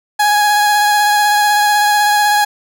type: tone with vibrato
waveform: 30% pulse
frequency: 832 Hz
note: G#5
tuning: 3 cents sharp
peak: -7 dBFS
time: 0.19-2.45 s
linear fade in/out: 10 ms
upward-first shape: sine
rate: 16 Hz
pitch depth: 16 cents each way
effects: none